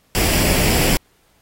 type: noise with comb filter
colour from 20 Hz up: pink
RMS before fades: -17 dBFS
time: 0.15-0.97 s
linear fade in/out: 0 ms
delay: 0.39 ms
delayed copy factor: +0.5
effects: pink hiss -59 dBFS RMS until 1.41 s + AAC 48 kbps